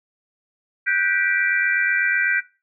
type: chord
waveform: sine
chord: G major seventh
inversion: third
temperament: equal with one note detuned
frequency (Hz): 1480 / 1568 / 1955.1 / 2349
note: F#6 / G6 / B6 / D7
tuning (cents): 0 / 0 / -18 / 0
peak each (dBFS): -25 / -21 / -22 / -26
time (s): 0.86-2.41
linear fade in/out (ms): 20
effects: noise-tail reverb RT60 0.3 s tail -18 dB re dry